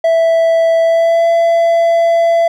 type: tone with pitch glide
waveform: triangle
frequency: 659.3 to 672 Hz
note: E5 to E5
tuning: 0 to +33 cents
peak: -6 dBFS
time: 0.04-2.48 s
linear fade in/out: 5 ms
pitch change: +33 cents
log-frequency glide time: 0.82-1.28 s
effects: none